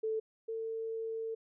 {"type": "tone pair in turn", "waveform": "sine", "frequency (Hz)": [440, 449], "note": ["A4", "A4"], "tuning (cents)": [0, 35], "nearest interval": "unison", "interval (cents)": 35, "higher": "second", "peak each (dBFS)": [-31, -35], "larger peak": "first", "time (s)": [[0.03, 0.2], [0.48, 1.35]], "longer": "second", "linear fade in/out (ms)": 10, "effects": []}